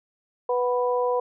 harmonic tone, 246.9 Hz, B3, in tune, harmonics 2 / 3 / 4, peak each -22 / -31 / -27 dBFS, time 0.49-1.2 s, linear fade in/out 5 ms, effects none

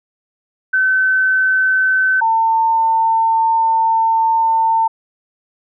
sine tone pair in turn, 1526 / 900.6 Hz, G6 / A5, -47 / +40 cents, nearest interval major sixth, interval 913 cents, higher first, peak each -11 dBFS, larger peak neither, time 0.73-2.21 / 2.21-4.88 s, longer second, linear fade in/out 10 ms, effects none

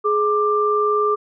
sine tone pair together, 420.3 / 1184 Hz, G#4 / D6, +21 / +14 cents, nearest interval octave + tritone, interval 1793 cents, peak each -18 dBFS, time 0.04-1.16 s, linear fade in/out 20 ms, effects none

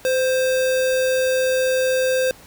sine tone with sample-and-hold, 516 Hz, C5, 24 cents flat, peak -16 dBFS, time 0.05-2.31 s, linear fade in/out 0 ms, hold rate 2100 Hz, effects pink hiss -46 dBFS RMS until 2.46 s

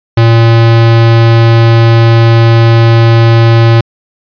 square tone, 115.1 Hz, A#2, 22 cents flat, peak -3 dBFS, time 0.17-3.81 s, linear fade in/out 5 ms, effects resampled to 11025 Hz

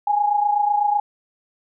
sine tone pair together, 823 / 851 Hz, G#5 / G#5, -16 / +42 cents, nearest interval minor second, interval 58 cents, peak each -17 / -23 dBFS, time 0.07-1 s, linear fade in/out 5 ms, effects none

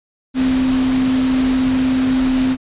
sine tone in noise, 259.3 Hz, C4, 15 cents flat, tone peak -13 dBFS, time 0.34-2.57 s, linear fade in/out 50 ms, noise pink, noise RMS -26 dBFS, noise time 0.34-2.57 s, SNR +10 dB, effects resampled to 8000 Hz

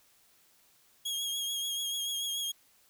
sawtooth tone with vibrato, 3281 Hz, G#7, 22 cents flat, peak -29 dBFS, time 1.05-2.52 s, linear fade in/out 10 ms, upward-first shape triangle, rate 6.9 Hz, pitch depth 38 cents each way, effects white hiss -65 dBFS RMS until 2.89 s

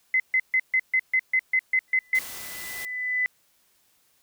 sine tone bursts, 2044 Hz, C7, 41 cents flat, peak -18 dBFS, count 11, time 0.14-2.189 s, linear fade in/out 2 ms, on 59 ms, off 140 ms
sine tone with exponential growth, 2000 Hz, B6, 21 cents sharp, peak -20 dBFS, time 1.88-3.26 s, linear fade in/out 0 ms, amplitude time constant 300 ms
white noise, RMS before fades -38 dBFS, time 2.15-2.85 s, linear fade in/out 0 ms
effects white hiss -65 dBFS RMS until 4.22 s

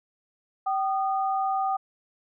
sine tone pair together, 772 / 1226.5 Hz, G5 / D#6, -27 / -25 cents, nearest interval minor sixth, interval 802 cents, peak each -24 / -30 dBFS, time 0.66-1.77 s, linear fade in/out 10 ms, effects none

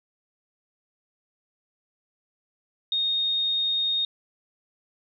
sine tone, 3705 Hz, A#7, 11 cents flat, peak -22 dBFS, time 2.92-4.05 s, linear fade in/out 2 ms, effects none

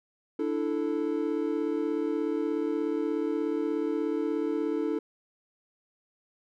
triangle chord, D suspended second, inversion none, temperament just, 293.7 / 330.4 / 440.5 Hz, D4 / E4 / A4, 0 / +4 / +2 cents, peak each -29 dBFS, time 0.39-4.99 s, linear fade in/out 5 ms, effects none

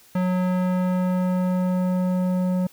square tone with low-pass filter sweep, 182.7 Hz, F#3, 22 cents flat, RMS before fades -22 dBFS, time 0.15-2.67 s, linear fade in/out 5 ms, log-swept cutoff 1700 to 660 Hz, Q 0.74, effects white hiss -53 dBFS RMS until 2.72 s

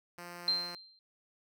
5% pulse tone, 174.61 Hz, F3, in tune, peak -33 dBFS, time 0.18-0.75 s, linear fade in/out 2 ms
sine tone with exponential decay, 4148 Hz, C8, 16 cents flat, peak -24 dBFS, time 0.48-0.99 s, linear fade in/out 1 ms, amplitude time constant 110 ms
effects none

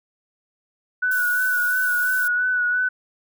sine tone with vibrato, 1480 Hz, F#6, in tune, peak -18 dBFS, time 1.02-2.89 s, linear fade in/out 10 ms, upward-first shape sine, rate 2.9 Hz, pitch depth 29 cents each way
violet noise, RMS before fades -32 dBFS, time 1.11-2.28 s, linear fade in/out 5 ms
effects none

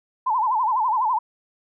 sine tone with vibrato, 942 Hz, A#5, 18 cents sharp, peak -18 dBFS, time 0.26-1.19 s, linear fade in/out 10 ms, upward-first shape sine, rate 12 Hz, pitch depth 180 cents each way, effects none

